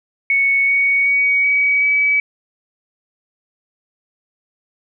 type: tone with pitch steps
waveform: sine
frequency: 2217 / 2234 / 2251 / 2268 / 2285 Hz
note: C#7 / C#7 / C#7 / C#7 / D7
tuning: 0 / +13 / +26 / +39 / -48 cents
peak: -12 dBFS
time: 0.3-2.2 s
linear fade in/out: 2 ms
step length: 380 ms
effects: none